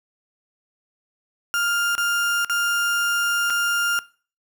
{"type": "tone with dropouts", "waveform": "35% pulse", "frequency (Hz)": 1403, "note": "F6", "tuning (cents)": 8, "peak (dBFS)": -18, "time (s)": [1.54, 3.99], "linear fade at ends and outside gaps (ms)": 0, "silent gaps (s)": [[1.952, 1.98], [2.447, 2.497], [3.5, 3.504]], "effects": ["noise-tail reverb RT60 0.4 s tail -20 dB re dry"]}